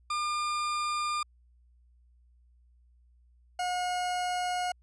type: tone pair in turn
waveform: 40% pulse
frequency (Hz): 1204 / 721.5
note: D6 / F#5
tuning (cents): +43 / -44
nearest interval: major sixth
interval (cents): 887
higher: first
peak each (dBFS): -28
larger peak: neither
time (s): 0.1-1.23 / 3.59-4.72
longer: neither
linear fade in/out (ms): 5
effects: added 60 Hz sine -59 dBFS peak until 4.82 s + resampled to 22050 Hz